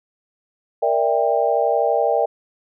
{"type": "chord", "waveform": "sine", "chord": "E half-diminished seventh", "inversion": "second", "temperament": "equal with one note detuned", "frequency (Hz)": [466.2, 587.3, 659.3, 795.4], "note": ["Bb4", "D5", "E5", "G5"], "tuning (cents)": [0, 0, 0, 25], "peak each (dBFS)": -21, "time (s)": [0.82, 2.26], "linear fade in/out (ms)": 10, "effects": []}